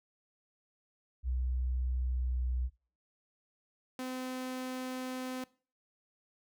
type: tone with pitch glide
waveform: sine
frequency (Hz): 62.9 to 62.29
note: B1 to B1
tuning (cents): +32 to +15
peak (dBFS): -30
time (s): 1.23-2.7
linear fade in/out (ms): 50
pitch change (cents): -17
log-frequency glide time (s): 2.03-2.4
type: tone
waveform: sawtooth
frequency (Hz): 256.3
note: C4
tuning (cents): -36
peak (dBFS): -33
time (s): 3.99-5.44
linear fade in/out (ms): 2
effects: noise-tail reverb RT60 0.4 s tail -21 dB re dry